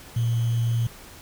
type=tone with sample-and-hold; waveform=sine; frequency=116.54 Hz; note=A#2; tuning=in tune; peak=-20 dBFS; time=0.16-0.87 s; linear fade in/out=5 ms; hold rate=3150 Hz; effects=pink hiss -45 dBFS RMS until 1.21 s